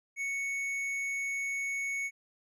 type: tone with tanh clipping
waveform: sine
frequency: 2217 Hz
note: C#7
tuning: in tune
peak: -33 dBFS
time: 0.16-2.11 s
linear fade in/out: 50 ms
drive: 9 dB
effects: none